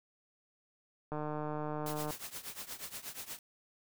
click train, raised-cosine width 1 ms, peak -25 dBFS, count 150, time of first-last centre 1.12-2.107 s, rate 151 Hz
white noise with tremolo, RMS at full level -41 dBFS, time 1.86-3.39 s, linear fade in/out 2 ms, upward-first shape triangle, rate 8.4 Hz, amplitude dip 90%
effects none

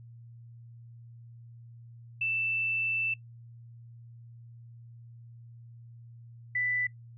sine tone pair in turn, 2656 / 1986.1 Hz, E7 / B6, +12 / +9 cents, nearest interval perfect fourth, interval 503 cents, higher first, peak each -27 dBFS, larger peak neither, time 2.21-3.14 / 6.55-6.87 s, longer first, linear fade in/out 5 ms, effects noise-tail reverb RT60 0.1 s tail -19 dB re dry + added 117 Hz sine -47 dBFS peak until 7.17 s

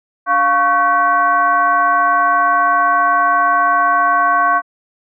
sine tone with frequency modulation, 1113 Hz, C#6, 7 cents sharp, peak -10 dBFS, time 0.26-4.62 s, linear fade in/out 50 ms, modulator 411 Hz, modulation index 0.99, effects high-pass 300 Hz 12 dB/octave

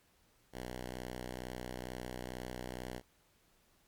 5% pulse tone with vibrato, 62.2 Hz, B1, 13 cents sharp, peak -30 dBFS, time 0.52-3.02 s, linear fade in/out 50 ms, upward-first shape triangle, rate 5.2 Hz, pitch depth 16 cents each way, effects pink hiss -70 dBFS RMS until 3.87 s + MP3 96 kbps

